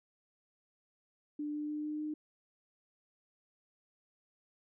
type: tone with pitch steps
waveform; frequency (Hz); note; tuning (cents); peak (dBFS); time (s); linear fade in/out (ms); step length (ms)
sine; 296.6 / 298.5 / 300.4 / 302.3 / 304.2; D4 / D4 / D4 / D#4 / D#4; +17 / +28 / +39 / -50 / -39; -35; 1.39-2.14; 5; 150
effects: none